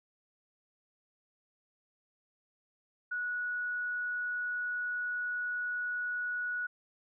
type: tone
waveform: sine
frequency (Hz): 1465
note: F#6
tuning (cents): -18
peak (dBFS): -32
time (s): 3.11-6.67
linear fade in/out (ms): 10
effects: none